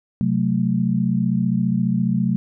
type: chord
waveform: sine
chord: F# diminished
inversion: second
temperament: equal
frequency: 130.81 / 185 / 220 Hz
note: C3 / F#3 / A3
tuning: 0 / 0 / 0 cents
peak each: -23 / -20 / -21 dBFS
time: 0.21-2.36 s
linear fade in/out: 0 ms
effects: none